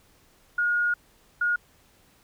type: tone bursts at uneven times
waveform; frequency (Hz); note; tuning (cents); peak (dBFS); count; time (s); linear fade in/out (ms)
sine; 1435; F6; +47; -21; 2; 0.58-0.94 / 1.41-1.56; 5
effects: pink hiss -60 dBFS RMS until 2.23 s